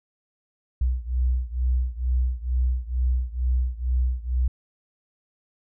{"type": "beating tone pair", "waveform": "sine", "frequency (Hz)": [61.6, 63.8], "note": ["B1", "C2"], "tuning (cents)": [-4, -43], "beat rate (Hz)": 2.2, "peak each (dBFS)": [-23, -25], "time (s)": [0.81, 4.48], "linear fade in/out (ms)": 5, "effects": []}